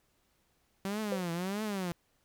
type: tone with vibrato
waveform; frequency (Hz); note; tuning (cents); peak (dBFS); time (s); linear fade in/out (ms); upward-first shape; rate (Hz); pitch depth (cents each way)
sawtooth; 190.7; G3; -47; -29; 0.85-1.92; 0; triangle; 1.6; 250
type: tone with exponential decay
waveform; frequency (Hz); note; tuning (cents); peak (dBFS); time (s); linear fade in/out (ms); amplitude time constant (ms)
sine; 518; C5; -17; -28; 1.12-1.28; 1; 34
effects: pink hiss -73 dBFS RMS until 2.24 s